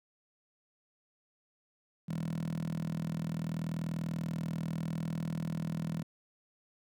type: tone with high-pass filter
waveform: 10% pulse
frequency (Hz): 40.36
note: E1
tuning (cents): -36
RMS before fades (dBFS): -36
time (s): 2.08-6.03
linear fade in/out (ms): 10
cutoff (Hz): 170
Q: 5.7
effects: none